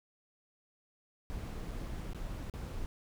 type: noise with dropouts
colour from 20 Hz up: brown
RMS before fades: -40 dBFS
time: 1.3-2.86 s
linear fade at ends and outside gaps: 0 ms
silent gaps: 1.709-1.714 / 2.133-2.147 / 2.498-2.538 s
effects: none